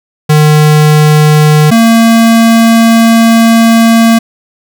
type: tone pair in turn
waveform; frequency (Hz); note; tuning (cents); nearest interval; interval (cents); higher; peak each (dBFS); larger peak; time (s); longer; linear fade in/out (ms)
square; 151.9 / 228.1; D#3 / A#3; -41 / -37; perfect fifth; 704; second; -3; neither; 0.29-1.71 / 1.71-4.19; second; 10
effects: none